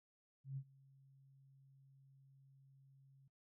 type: tone with ADSR envelope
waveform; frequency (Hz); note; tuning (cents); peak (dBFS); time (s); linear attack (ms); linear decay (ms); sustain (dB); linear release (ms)
sine; 135.7; C#3; -36; -40; 0.44-3.28; 130; 65; -24; 5
effects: noise-tail reverb RT60 0.2 s tail -24 dB re dry